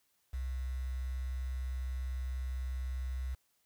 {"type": "tone with quantisation", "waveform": "sine", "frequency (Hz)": 64.2, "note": "C2", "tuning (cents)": -32, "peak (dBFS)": -34, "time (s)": [0.33, 3.35], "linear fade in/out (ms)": 10, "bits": 9, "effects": ["white hiss -75 dBFS RMS until 3.65 s"]}